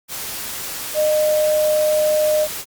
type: tone in noise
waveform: sine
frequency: 611 Hz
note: D#5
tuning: 32 cents flat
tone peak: -14 dBFS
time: 0.94-2.48 s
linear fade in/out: 50 ms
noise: white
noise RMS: -28 dBFS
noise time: 0.08-2.65 s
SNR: +11 dB
effects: Opus 48 kbps